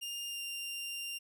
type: tone with pitch glide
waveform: sawtooth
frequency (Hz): 2810 to 2787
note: F7 to F7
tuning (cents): +10 to -4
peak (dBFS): -35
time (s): 0.01-1.19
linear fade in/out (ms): 20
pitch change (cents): -14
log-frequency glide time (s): 0.28-0.41
effects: none

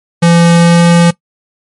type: tone with pitch glide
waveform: square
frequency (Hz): 170 to 171.08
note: F3 to F3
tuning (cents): -46 to -35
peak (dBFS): -4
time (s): 0.22-1.11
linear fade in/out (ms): 10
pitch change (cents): +11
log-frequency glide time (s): 0.56-0.83
effects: noise-tail reverb RT60 0.1 s tail -20 dB re dry + MP3 48 kbps

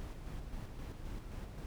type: noise with tremolo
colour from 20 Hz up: brown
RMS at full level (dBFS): -43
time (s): 0-1.66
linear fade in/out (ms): 0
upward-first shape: square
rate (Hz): 3.8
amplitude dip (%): 35
effects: none

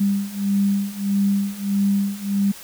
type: beating tone pair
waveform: sine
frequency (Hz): 198.4 / 200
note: G3 / G3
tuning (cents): +21 / +35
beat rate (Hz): 1.6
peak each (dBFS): -22 / -20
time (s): 0-2.52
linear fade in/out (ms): 10
effects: white hiss -40 dBFS RMS until 2.63 s

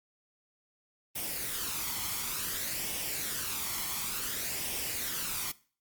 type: noise with flanger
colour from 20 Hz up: white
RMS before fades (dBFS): -35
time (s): 1.15-5.52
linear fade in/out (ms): 10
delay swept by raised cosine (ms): 0.35 to 0.94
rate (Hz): 0.56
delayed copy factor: +0.5
effects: noise-tail reverb RT60 0.4 s tail -19 dB re dry + Opus 24 kbps

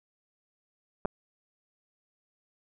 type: clicks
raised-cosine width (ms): 1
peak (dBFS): -17 / -15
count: 2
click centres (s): 1.051 / 1.056
effects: none

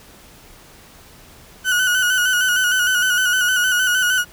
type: tone with vibrato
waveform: 35% pulse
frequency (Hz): 1481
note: F#6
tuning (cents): +1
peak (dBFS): -13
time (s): 1.64-4.25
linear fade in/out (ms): 50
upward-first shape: square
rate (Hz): 6.5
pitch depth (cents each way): 38
effects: pink hiss -45 dBFS RMS until 4.32 s

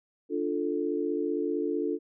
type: chord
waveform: sine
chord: D minor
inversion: none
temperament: equal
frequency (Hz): 293.7 / 349.2 / 440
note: D4 / F4 / A4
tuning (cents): 0 / 0 / 0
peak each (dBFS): -31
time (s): 0.29-1.99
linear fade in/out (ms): 50
effects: none

